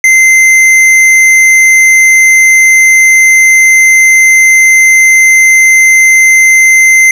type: tone with hard clipping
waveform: sine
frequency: 2074 Hz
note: C7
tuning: 16 cents flat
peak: -3 dBFS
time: 0.04-7.11 s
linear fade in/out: 2 ms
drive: 10 dB
effects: none